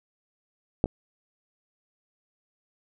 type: clicks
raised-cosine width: 2 ms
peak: -7 / -22 dBFS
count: 2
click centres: 0.841 / 0.858 s
effects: none